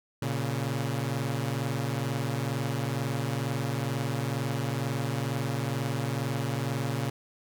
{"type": "tone pair together", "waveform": "sawtooth", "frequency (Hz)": [116.74, 138.9], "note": ["A#2", "C#3"], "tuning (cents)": [3, 4], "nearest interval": "minor third", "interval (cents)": 301, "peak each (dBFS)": -27, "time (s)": [0.22, 7.1], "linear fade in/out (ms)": 5, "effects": []}